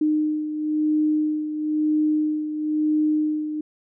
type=beating tone pair; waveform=sine; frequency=305.5 / 306.5 Hz; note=D#4 / D#4; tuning=-32 / -26 cents; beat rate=1 Hz; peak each=-20 / -27 dBFS; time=0.01-3.61 s; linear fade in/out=5 ms; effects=none